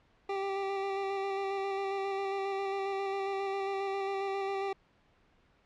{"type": "tone with vibrato", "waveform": "25% pulse", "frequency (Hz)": 392, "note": "G4", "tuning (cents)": 0, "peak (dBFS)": -28, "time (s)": [0.29, 4.73], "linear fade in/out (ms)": 5, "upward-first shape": "square", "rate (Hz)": 7.4, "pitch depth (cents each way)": 15, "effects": ["pink hiss -67 dBFS RMS until 5.65 s", "low-pass 3000 Hz 12 dB/octave"]}